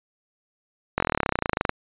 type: slowing click train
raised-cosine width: 0.5 ms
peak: -6 dBFS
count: 24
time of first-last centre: 0.98-1.694 s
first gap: 22 ms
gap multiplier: 1.03
effects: resampled to 8000 Hz